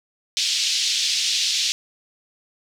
white band-pass noise, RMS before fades -22 dBFS, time 0.37-1.72 s, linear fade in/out 0 ms, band 2900 to 5600 Hz, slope 24 dB/octave, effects none

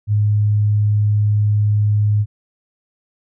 sine tone, 104.7 Hz, G#2, 15 cents sharp, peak -12 dBFS, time 0.07-2.26 s, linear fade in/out 50 ms, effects none

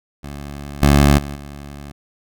15% pulse tone with level steps, 71.4 Hz, D2, 48 cents flat, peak -23 / -3 / -20 / -26 dBFS, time 0.23-1.92 s, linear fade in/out 10 ms, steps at 0.82 / 1.18 / 1.35 s, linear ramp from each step 5 ms, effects none

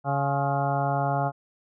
harmonic tone with a mistuned harmonic, 140 Hz, C#3, 18 cents sharp, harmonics 1 / 2 / 3 / 4 / 5 / 6 / 8 / 9 / 10, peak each -27 / -36 / -38 / -33 / -27 / -30 / -36 / -37 / -38 dBFS, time 0.04-1.32 s, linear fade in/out 50 ms, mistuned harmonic 8, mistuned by -69 cents, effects none

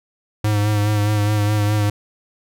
square tone with vibrato, 104.7 Hz, G#2, 15 cents sharp, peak -16 dBFS, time 0.44-1.9 s, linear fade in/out 5 ms, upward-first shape sine, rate 4.8 Hz, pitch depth 31 cents each way, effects none

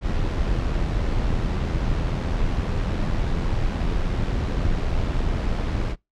brown noise with amplitude modulation, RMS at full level -21 dBFS, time 0.01-5.96 s, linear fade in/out 50 ms, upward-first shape sine, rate 83.6 Hz, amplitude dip 40%, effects noise-tail reverb RT60 0.2 s tail -25 dB re dry + low-pass 5000 Hz 12 dB/octave

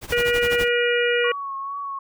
pink noise with tremolo, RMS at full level -29 dBFS, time 0.01-0.69 s, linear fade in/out 50 ms, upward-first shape sine, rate 12 Hz, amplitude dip 90%
harmonic tone, 480.2 Hz, B4, 49 cents flat, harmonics 1 / 3 / 4 / 5 / 6, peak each -20 / -25 / -26 / -27 / -28 dBFS, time 0.12-1.32 s, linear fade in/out 5 ms
sine tone with vibrato, 1108.7 Hz, C#6, in tune, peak -27 dBFS, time 1.24-1.99 s, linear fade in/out 5 ms, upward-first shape triangle, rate 2.3 Hz, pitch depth 37 cents each way
effects none

